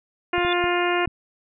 harmonic tone, 352.2 Hz, F4, 15 cents sharp, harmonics 1 / 2 / 3 / 4 / 5 / 6 / 7 / 8, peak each -23 / -26 / -28 / -29 / -30 / -31 / -31 / -32 dBFS, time 0.33-1.06 s, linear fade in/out 5 ms
sine tone with exponential growth, 3485 Hz, A7, 17 cents flat, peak -24 dBFS, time 0.34-0.53 s, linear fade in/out 2 ms, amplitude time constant 41 ms
clicks, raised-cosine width 5 ms, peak -23 dBFS, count 4, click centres 0.381 / 0.449 / 0.641 / 1.076 s
effects none

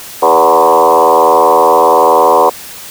sine tone with frequency modulation, 740 Hz, F#5, in tune, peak -4 dBFS, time 0.22-2.5 s, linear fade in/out 10 ms, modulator 81.1 Hz, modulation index 4.1, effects white hiss -29 dBFS RMS until 2.9 s

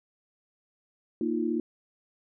sine chord, Bb suspended fourth, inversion none, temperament equal with one note detuned, 233.1 / 311.1 / 347 Hz, Bb3 / Eb4 / F4, 0 / 0 / -11 cents, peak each -30 dBFS, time 1.21-1.6 s, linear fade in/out 2 ms, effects none

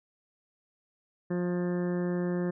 harmonic tone with a mistuned harmonic, 177.3 Hz, F3, 26 cents sharp, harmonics 1 / 2 / 3 / 4 / 5 / 6 / 7 / 8 / 9 / 10, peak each -29 / -32 / -38 / -49 / -51 / -50 / -52 / -55 / -50 / -49 dBFS, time 1.3-2.51 s, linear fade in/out 10 ms, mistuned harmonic 4, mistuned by -19 cents, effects none

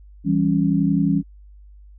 sine chord, C# diminished, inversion first, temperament equal, 164.81 / 196 / 277.2 Hz, E3 / G3 / C#4, 0 / 0 / 0 cents, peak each -20 dBFS, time 0.24-1.23 s, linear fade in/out 50 ms, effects added 50 Hz sine -42 dBFS peak until 1.98 s

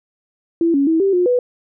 sine tone with pitch steps, 334.7 / 279 / 324 / 391.4 / 357.6 / 493.5 Hz, E4 / C#4 / E4 / G4 / F4 / B4, +26 / +11 / -30 / -3 / +41 / -1 cents, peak -12 dBFS, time 0.61-1.39 s, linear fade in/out 2 ms, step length 130 ms, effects none

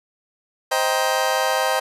30% pulse chord, C minor seventh, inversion none, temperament just, 523.3 / 627.9 / 784.9 / 941.9 Hz, C5 / Eb5 / G5 / Bb5, 0 / +16 / +2 / +18 cents, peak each -21 / -22 / -21 / -23 dBFS, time 0.71-1.8 s, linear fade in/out 10 ms, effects resampled to 32000 Hz

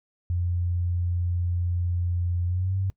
sine tone with pitch glide, 87.8 to 95.75 Hz, F2 to G2, +10 to -40 cents, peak -23 dBFS, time 0.3-2.9 s, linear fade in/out 0 ms, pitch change +150 cents, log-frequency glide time 2.46-2.76 s, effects noise-tail reverb RT60 0.1 s tail -21 dB re dry

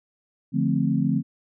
sine chord, D minor seventh, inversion none, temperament equal, 146.83 / 174.61 / 220 / 261.6 Hz, D3 / F3 / A3 / C4, 0 / 0 / 0 / 0 cents, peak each -25 dBFS, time 0.52-1.23 s, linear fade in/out 50 ms, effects none

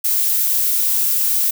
violet noise, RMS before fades -17 dBFS, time 0.04-1.51 s, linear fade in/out 10 ms, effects none

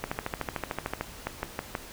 two click trains, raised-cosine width 0.5 ms, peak -14 / -14 dBFS, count 4 / 14, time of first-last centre 1.27-1.752 / 0.04-1.01 s, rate 6.23 / 13.4 Hz, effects pink hiss -45 dBFS RMS until 1.92 s

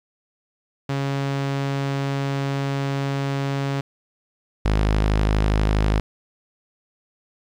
sawtooth tone pair in turn, 138.3 / 52.33 Hz, C#3 / G#1, -4 / +14 cents, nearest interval octave + perfect fourth, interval 1682 cents, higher first, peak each -18 / -13 dBFS, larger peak second, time 0.89-3.81 / 4.65-6 s, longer first, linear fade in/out 5 ms, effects low-pass 5000 Hz 12 dB/octave + 9-bit

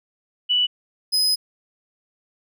sine / 40% pulse tone pair in turn, 2960 / 5040 Hz, F#7 / D#8, 0 / +21 cents, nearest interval major sixth, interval 921 cents, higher second, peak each -16 dBFS, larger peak neither, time 0.49-0.67 / 1.12-1.36 s, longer second, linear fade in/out 20 ms, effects none

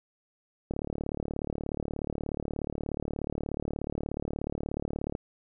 click train, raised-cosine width 2 ms, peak -19 dBFS, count 164, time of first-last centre 0.71-5.151 s, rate 36.7 Hz, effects none

